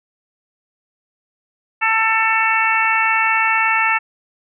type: harmonic tone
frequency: 445.2 Hz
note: A4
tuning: 20 cents sharp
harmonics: 2 / 3 / 4 / 5 / 6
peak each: -20 / -20 / -20 / -20 / -20 dBFS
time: 1.81-3.99 s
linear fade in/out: 20 ms
effects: none